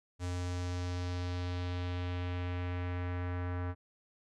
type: tone with low-pass filter sweep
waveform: square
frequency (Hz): 89.2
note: F2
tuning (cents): +37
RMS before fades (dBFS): -36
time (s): 0.19-3.75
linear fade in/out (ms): 50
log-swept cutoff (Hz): 7800 to 1500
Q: 1.6
effects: none